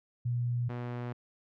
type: tone pair in turn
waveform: sine / sawtooth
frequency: 120.9 / 121.6 Hz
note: B2 / B2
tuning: -36 / -26 cents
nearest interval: unison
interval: 10 cents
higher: second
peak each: -28 / -31 dBFS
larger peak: first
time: 0.25-0.69 / 0.69-1.13 s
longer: neither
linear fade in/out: 10 ms
effects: low-pass 2000 Hz 12 dB/octave